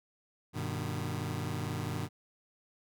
sawtooth chord, G augmented, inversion none, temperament just, 98 / 122.5 / 153.12 Hz, G2 / B2 / D#3, 0 / -14 / -27 cents, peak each -34 dBFS, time 0.53-2.09 s, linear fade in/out 50 ms, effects none

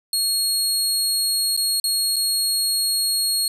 25% pulse tone with dropouts, 4300 Hz, C8, 47 cents sharp, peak -14 dBFS, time 0.13-3.48 s, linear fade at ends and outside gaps 2 ms, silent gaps 1.566-1.574 / 1.8-1.84 / 2.16-2.164 s, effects none

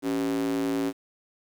square tone with high-pass filter, 55.6 Hz, A1, 19 cents sharp, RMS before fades -27 dBFS, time 0.02-0.93 s, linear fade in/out 50 ms, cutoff 310 Hz, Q 9.8, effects 9-bit

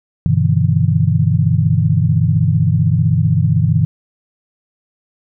sine chord, E minor seventh, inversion first, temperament equal with one note detuned, 98 / 123.47 / 149.14 / 164.81 Hz, G2 / B2 / D3 / E3, 0 / 0 / +27 / 0 cents, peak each -16 dBFS, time 0.26-3.85 s, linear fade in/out 0 ms, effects none

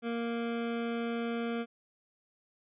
25% pulse tone, 233.2 Hz, A#3, 1 cent sharp, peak -28 dBFS, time 0.02-1.66 s, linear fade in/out 50 ms, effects resampled to 8000 Hz

